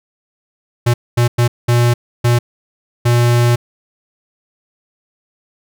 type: tone bursts at uneven times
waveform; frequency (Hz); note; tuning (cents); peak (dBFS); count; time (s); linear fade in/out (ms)
square; 120; B2; -49; -10; 6; 0.86-0.94 / 1.17-1.28 / 1.38-1.48 / 1.68-1.94 / 2.24-2.39 / 3.05-3.56; 10
effects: none